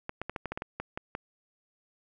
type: clicks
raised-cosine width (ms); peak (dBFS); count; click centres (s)
0.5; -19; 11; 0.094 / 0.216 / 0.296 / 0.362 / 0.457 / 0.52 / 0.575 / 0.621 / 0.8 / 0.975 / 1.151
effects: none